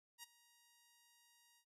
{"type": "tone with ADSR envelope", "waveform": "5% pulse", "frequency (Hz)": 945, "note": "A#5", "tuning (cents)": 23, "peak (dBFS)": -38, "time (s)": [0.18, 1.65], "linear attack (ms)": 52, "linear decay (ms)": 15, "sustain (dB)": -20, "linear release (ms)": 75, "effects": ["noise-tail reverb RT60 0.1 s tail -19 dB re dry", "AAC 48 kbps"]}